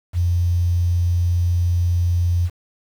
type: tone with quantisation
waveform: sine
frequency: 87.31 Hz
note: F2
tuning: in tune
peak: -15 dBFS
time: 0.13-2.5 s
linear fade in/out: 50 ms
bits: 7
effects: none